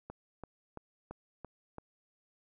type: click train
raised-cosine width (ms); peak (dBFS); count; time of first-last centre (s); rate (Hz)
1; -29; 6; 0.1-1.784; 2.97
effects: none